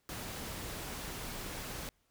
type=noise; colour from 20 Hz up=pink; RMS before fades=-42 dBFS; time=0.09-1.89 s; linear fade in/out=0 ms; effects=pink hiss -75 dBFS RMS until 2.1 s